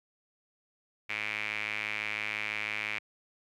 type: tone with band-pass filter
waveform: sawtooth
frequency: 106 Hz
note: G#2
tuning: 36 cents sharp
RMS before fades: -35 dBFS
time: 1.09-2.99 s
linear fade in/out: 10 ms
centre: 2300 Hz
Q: 6.4
effects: none